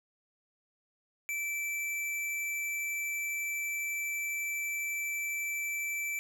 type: tone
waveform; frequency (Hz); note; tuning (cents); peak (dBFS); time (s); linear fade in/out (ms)
square; 2326; D7; -17; -33; 1.29-6.19; 0
effects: none